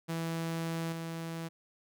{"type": "tone with level steps", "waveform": "sawtooth", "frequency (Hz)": 164.81, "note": "E3", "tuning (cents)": 0, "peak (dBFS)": [-29, -33], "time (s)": [0.08, 1.49], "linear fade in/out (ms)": 20, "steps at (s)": 0.92, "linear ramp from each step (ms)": 5, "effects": []}